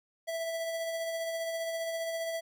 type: tone with tremolo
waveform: square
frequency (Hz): 659.3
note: E5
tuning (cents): 0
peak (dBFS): -32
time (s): 0.27-2.41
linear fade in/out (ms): 20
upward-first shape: sine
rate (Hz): 15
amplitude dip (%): 30
effects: none